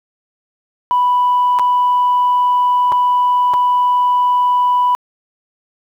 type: tone with dropouts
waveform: sine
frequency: 987.8 Hz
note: B5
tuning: in tune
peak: -9 dBFS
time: 0.91-4.95 s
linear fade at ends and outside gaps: 0 ms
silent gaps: 1.588-1.595 / 2.919-2.923 / 3.536-3.54 s
effects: tanh soft clip ceiling -7 dBFS + 8-bit